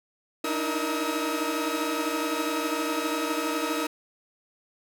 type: tone cluster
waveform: sawtooth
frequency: 295.5 / 310.8 / 323 / 468.9 / 1280 Hz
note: D4 / D#4 / E4 / A#4 / D#6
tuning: +11 / -2 / -35 / +10 / +49 cents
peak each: -29 dBFS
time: 0.44-3.87 s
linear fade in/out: 5 ms
effects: none